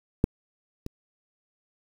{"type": "clicks", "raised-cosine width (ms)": 3, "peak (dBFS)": [-6, -21], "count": 2, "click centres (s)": [0.241, 0.864], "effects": ["7-bit"]}